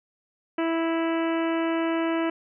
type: harmonic tone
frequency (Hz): 329.1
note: E4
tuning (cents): -3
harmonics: 1 / 2 / 3 / 4 / 5 / 6 / 7 / 8 / 9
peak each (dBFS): -24 / -30 / -34 / -36 / -38 / -40 / -41 / -42 / -43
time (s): 0.58-2.3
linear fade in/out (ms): 5
effects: none